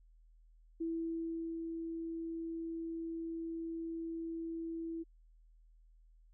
sine tone with ADSR envelope, 329.6 Hz, E4, in tune, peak -34 dBFS, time 0.8-5.04 s, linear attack 12 ms, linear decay 760 ms, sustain -4 dB, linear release 23 ms, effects added 40 Hz sine -60 dBFS peak until 6.33 s

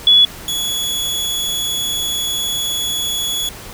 sine / sawtooth tone pair in turn, 3403 / 3383 Hz, G#7 / G#7, +41 / +31 cents, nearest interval unison, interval 10 cents, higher first, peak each -6 / -15 dBFS, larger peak first, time 0.07-0.25 / 0.48-3.49 s, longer second, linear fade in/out 2 ms, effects pink hiss -34 dBFS RMS until 3.73 s

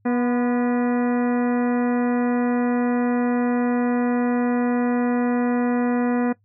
harmonic tone with a mistuned harmonic, 243.3 Hz, B3, 26 cents flat, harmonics 1 / 2 / 3 / 4 / 5 / 6 / 7 / 8 / 10, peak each -19 / -26 / -30 / -36 / -39 / -38 / -38 / -39 / -45 dBFS, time 0.05-6.33 s, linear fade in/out 10 ms, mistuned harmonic 4, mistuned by +49 cents, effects noise-tail reverb RT60 0.1 s tail -18 dB re dry + added 102 Hz sine -60 dBFS peak until 6.44 s

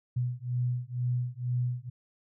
sine beating tone pair, 122.5 / 124.6 Hz, B2 / B2, -14 / +16 cents, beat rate 2.1 Hz, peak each -31 dBFS, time 0.16-1.9 s, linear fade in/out 10 ms, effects none

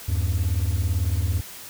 triangle beating tone pair, 79 / 97 Hz, D#2 / G2, +27 / -18 cents, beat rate 18 Hz, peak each -20 dBFS, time 0.08-1.41 s, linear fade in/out 10 ms, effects tanh soft clip ceiling -15 dBFS + white hiss -40 dBFS RMS until 1.69 s

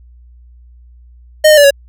square tone with pitch steps, 616 / 610 / 578 / 559 Hz, D#5 / D#5 / D5 / C#5, -17 / -34 / -28 / +14 cents, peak -4 dBFS, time 1.44-1.708 s, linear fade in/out 10 ms, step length 67 ms, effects added 60 Hz sine -38 dBFS peak until 1.88 s

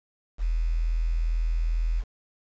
sine tone with quantisation, 41.15 Hz, E1, 2 cents flat, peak -22 dBFS, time 0.38-2.04 s, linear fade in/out 50 ms, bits 8, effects resampled to 16000 Hz

